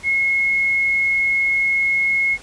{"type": "tone", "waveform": "sine", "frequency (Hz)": 2169, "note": "C#7", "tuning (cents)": -38, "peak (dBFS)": -15, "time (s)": [0.03, 2.38], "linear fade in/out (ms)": 50, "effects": ["pink hiss -42 dBFS RMS until 2.42 s", "resampled to 22050 Hz"]}